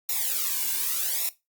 blue noise with flanger, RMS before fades -27 dBFS, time 0.09-1.29 s, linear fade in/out 2 ms, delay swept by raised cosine 0.64 to 1.59 ms, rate 0.85 Hz, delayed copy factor -1, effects noise-tail reverb RT60 0.2 s tail -17 dB re dry + Opus 48 kbps

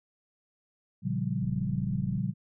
sine chord, G half-diminished seventh, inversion first, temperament just, 117.6 / 141.12 / 176.4 / 196 Hz, Bb2 / Db3 / F3 / G3, +16 / +31 / +18 / 0 cents, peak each -33 dBFS, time 1.02-2.34 s, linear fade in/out 50 ms
click train, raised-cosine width 5 ms, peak -33 dBFS, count 35, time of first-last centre 1.43-2.176 s, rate 45.6 Hz
effects none

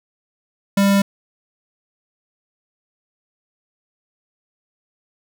square tone, 198.5 Hz, G3, 22 cents sharp, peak -13 dBFS, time 0.77-1.02 s, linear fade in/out 5 ms, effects none

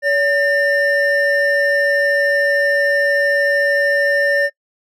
triangle tone pair together, 568 / 1803.3 Hz, C#5 / A6, +42 / +42 cents, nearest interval octave + minor sixth, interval 2000 cents, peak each -14 / -14 dBFS, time 0.02-4.5 s, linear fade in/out 50 ms, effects noise-tail reverb RT60 0.1 s tail -23 dB re dry

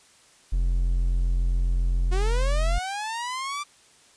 triangle tone, 43.72 Hz, F1, 3 cents sharp, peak -18 dBFS, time 0.52-2.79 s, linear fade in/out 10 ms
sawtooth linear sweep, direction up, 353 to 1185 Hz, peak -25 dBFS, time 2.11-3.64 s, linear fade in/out 20 ms
effects white hiss -56 dBFS RMS until 4.16 s + resampled to 22050 Hz

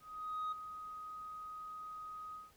sine tone with ADSR envelope, 1253 Hz, D#6, 12 cents sharp, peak -33 dBFS, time 0-2.52 s, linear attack 520 ms, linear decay 10 ms, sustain -11 dB, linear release 180 ms, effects tanh soft clip ceiling -35 dBFS + pink hiss -67 dBFS RMS until 2.56 s

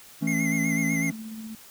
triangle chord, A major, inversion second, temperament just, 165 / 220 / 275 Hz, E3 / A3 / C#4, +2 / 0 / -14 cents, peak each -26 dBFS, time 0.21-1.12 s, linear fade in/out 20 ms
square tone with vibrato, 2093 Hz, C7, in tune, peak -28 dBFS, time 0.27-1.1 s, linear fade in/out 5 ms, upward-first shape sine, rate 8 Hz, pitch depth 57 cents each way
sine tone with tremolo, 220.5 Hz, A3, 4 cents sharp, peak -34 dBFS, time 0.94-1.55 s, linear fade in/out 0 ms, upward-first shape square, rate 16 Hz, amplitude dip 25%
effects white hiss -49 dBFS RMS until 1.7 s

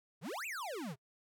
square exponential two-way sweep, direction up then down, 121.6 to 2794 to 121.6 Hz, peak -40 dBFS, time 0.21-0.96 s, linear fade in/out 50 ms, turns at 0.46 s, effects noise-tail reverb RT60 0.1 s tail -25 dB re dry

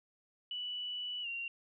sine tone with pitch glide, 2960 to 2762 Hz, F#7 to F7, 0 to -20 cents, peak -37 dBFS, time 0.51-1.48 s, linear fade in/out 2 ms, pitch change -120 cents, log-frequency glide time 1.22-1.27 s, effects none

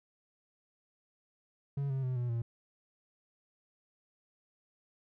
triangle tone with pitch steps, 140 / 133.76 / 127.79 / 122.09 / 116.64 Hz, C#3 / C3 / C3 / B2 / A#2, +18 / +39 / -40 / -19 / +1 cents, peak -29 dBFS, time 1.77-2.42 s, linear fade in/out 5 ms, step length 130 ms, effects none

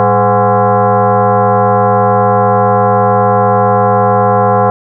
sine tone with frequency modulation, 110 Hz, A2, in tune, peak -6 dBFS, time 0-4.7 s, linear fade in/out 0 ms, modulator 309 Hz, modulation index 3.2, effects none

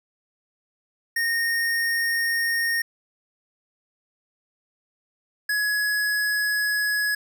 square tone pair in turn, 1847 / 1683.2 Hz, A#6 / G#6, -16 / +23 cents, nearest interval major second, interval 161 cents, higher first, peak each -22 dBFS, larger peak neither, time 1.16-2.82 / 5.49-7.15 s, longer neither, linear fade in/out 5 ms, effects none

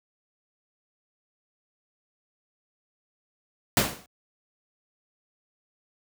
pink noise with exponential decay, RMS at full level -17 dBFS, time 3.77-4.06 s, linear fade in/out 1 ms, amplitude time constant 63 ms, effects high-pass 80 Hz 12 dB/octave

